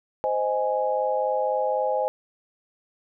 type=chord; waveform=sine; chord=Ab major; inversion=first; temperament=just; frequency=519.1 / 623 / 830.6 Hz; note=C5 / Eb5 / Ab5; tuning=-14 / +2 / 0 cents; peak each=-25 / -27 / -26 dBFS; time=0.24-2.08 s; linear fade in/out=0 ms; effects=none